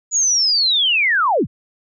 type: linear sweep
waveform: sine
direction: down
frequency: 6910 to 52.3 Hz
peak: -13 dBFS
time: 0.11-1.47 s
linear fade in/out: 50 ms
effects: none